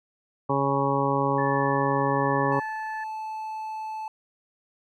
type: harmonic tone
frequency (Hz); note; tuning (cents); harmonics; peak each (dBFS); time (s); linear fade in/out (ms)
138.59; C#3; 0; 1 / 2 / 3 / 4 / 6 / 7 / 8; -29 / -29 / -29 / -29 / -29 / -29 / -29; 0.49-2.6; 10
type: tone with tremolo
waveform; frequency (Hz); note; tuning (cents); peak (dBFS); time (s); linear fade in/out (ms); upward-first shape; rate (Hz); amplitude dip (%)
sine; 1743; A6; -17; -31; 1.38-3.04; 5; sine; 1.2; 40
type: tone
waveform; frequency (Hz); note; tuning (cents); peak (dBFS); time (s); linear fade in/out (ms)
triangle; 872; A5; -16; -29; 2.52-4.08; 2
effects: none